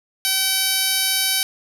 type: tone with band-pass filter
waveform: 10% pulse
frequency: 766 Hz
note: G5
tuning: 40 cents flat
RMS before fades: -20 dBFS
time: 0.25-1.43 s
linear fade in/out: 0 ms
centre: 8800 Hz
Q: 0.92
effects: none